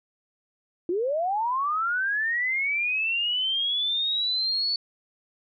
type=linear sweep; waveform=sine; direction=up; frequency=329.6 to 4478 Hz; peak=-23 dBFS; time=0.89-4.76 s; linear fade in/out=2 ms; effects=none